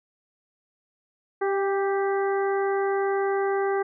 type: harmonic tone with a mistuned harmonic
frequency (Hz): 392.4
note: G4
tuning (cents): +2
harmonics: 1 / 2 / 3 / 4 / 5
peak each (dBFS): -23 / -29 / -34 / -35 / -38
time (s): 1.41-3.83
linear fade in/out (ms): 10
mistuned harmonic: 2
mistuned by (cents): +21
effects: none